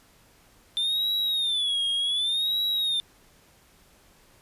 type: tone with vibrato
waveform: triangle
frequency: 3555 Hz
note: A7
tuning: 17 cents sharp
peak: -22 dBFS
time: 0.77-3 s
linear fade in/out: 0 ms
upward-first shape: sine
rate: 0.67 Hz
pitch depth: 150 cents each way
effects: pink hiss -58 dBFS RMS until 4.41 s + resampled to 32000 Hz